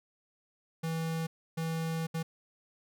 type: tone bursts at uneven times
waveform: square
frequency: 162.9 Hz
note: E3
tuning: 20 cents flat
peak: -32 dBFS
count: 3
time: 0.83-1.27 / 1.57-2.07 / 2.14-2.23 s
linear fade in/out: 10 ms
effects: none